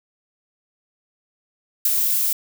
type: noise with ADSR envelope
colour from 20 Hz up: violet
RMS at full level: -17 dBFS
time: 1.85-2.33 s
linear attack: 4 ms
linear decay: 43 ms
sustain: -3 dB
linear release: 3 ms
effects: none